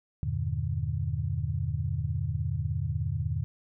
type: chord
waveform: sine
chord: E half-diminished seventh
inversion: none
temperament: just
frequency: 82.41 / 98.89 / 118.67 / 148.33 Hz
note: E2 / G2 / Bb2 / D3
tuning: 0 / +16 / +31 / +18 cents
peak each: -33 dBFS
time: 0.23-3.44 s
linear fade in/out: 0 ms
effects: none